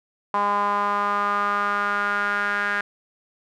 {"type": "tone with band-pass filter sweep", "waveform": "sawtooth", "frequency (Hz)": 203.8, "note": "G#3", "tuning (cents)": -32, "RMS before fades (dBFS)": -23, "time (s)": [0.34, 2.81], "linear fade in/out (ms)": 2, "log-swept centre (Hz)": [1000, 1600], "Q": 5.3, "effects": []}